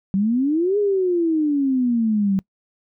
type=exponential two-way sweep; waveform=sine; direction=up then down; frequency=187.1 to 419.3 to 189.1 Hz; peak=-16 dBFS; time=0.14-2.39 s; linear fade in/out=0 ms; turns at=0.78 s; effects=noise-tail reverb RT60 0.1 s tail -25 dB re dry